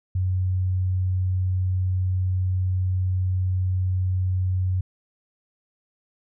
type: tone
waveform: sine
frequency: 92.5 Hz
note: F#2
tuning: in tune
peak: -20 dBFS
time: 0.15-4.81 s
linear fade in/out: 5 ms
effects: none